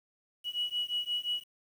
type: beating tone pair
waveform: sine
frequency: 2924 / 2929.7 Hz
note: F#7 / F#7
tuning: -21 / -18 cents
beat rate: 5.7 Hz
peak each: -33 / -33 dBFS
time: 0.44-1.44 s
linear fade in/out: 50 ms
effects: tanh soft clip ceiling -24 dBFS + 9-bit

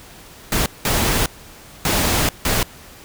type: noise bursts at uneven times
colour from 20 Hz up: pink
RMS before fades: -18 dBFS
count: 4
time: 0.52-0.66 / 0.85-1.26 / 1.85-2.29 / 2.45-2.63 s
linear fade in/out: 2 ms
effects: pink hiss -42 dBFS RMS until 3.04 s

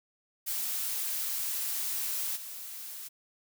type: noise with level steps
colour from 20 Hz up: blue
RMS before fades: -33 / -42 dBFS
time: 0.46-3.09 s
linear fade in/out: 20 ms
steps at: 2.35 s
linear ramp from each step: 20 ms
effects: none

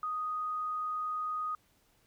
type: tone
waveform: sine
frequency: 1244.5 Hz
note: D#6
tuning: in tune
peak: -32 dBFS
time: 0.03-1.55 s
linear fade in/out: 2 ms
effects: pink hiss -69 dBFS RMS until 2.06 s

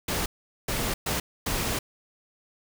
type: noise bursts at uneven times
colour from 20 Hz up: pink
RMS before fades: -28 dBFS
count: 4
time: 0.08-0.26 / 0.68-0.94 / 1.06-1.2 / 1.46-1.79 s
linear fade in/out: 5 ms
effects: none

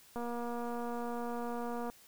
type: click train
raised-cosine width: 1 ms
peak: -27 dBFS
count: 415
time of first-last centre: 0.16-1.899 s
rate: 238 Hz
effects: white hiss -60 dBFS RMS until 2.07 s

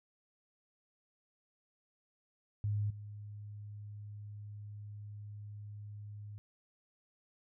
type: tone with level steps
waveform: sine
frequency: 103.83 Hz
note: G#2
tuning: in tune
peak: -31 / -44 dBFS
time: 2.64-6.38 s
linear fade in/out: 0 ms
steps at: 2.9 s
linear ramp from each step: 5 ms
effects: none

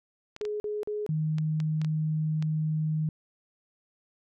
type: clicks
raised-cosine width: 0.2 ms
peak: -24 dBFS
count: 8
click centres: 0.364 / 0.414 / 0.452 / 1.384 / 1.602 / 1.816 / 1.847 / 2.425 s
type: tone bursts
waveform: sine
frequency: 419.9 Hz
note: G#4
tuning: 19 cents sharp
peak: -29 dBFS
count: 3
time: 0.41-1.064 s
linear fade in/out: 0 ms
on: 190 ms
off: 42 ms
type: tone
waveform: sine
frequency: 155.56 Hz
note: D#3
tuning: in tune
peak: -25 dBFS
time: 1.09-3.09 s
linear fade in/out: 2 ms
effects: none

